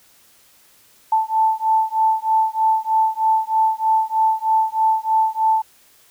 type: beating tone pair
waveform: sine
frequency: 880 / 883.2 Hz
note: A5 / A5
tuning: 0 / +6 cents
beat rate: 3.2 Hz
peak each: -18 dBFS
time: 1.12-5.62 s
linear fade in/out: 5 ms
effects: white hiss -53 dBFS RMS until 6.1 s